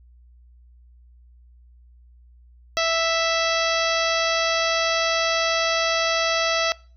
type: harmonic tone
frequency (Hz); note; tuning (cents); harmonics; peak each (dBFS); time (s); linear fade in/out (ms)
659.3; E5; 0; 1 / 2 / 3 / 4 / 5 / 6 / 7 / 8 / 9; -23 / -26 / -28 / -29 / -30 / -31 / -31 / -32 / -33; 2.77-6.72; 0
effects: noise-tail reverb RT60 0.4 s tail -23 dB re dry + added 60 Hz sine -48 dBFS peak until 6.96 s